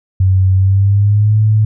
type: tone with pitch glide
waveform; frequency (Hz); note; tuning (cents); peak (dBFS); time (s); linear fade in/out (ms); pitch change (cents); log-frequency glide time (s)
sine; 94.3 to 107.7; F#2 to A2; +33 to -37; -7; 0.2-1.65; 5; +230; 0.54-1.38
effects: none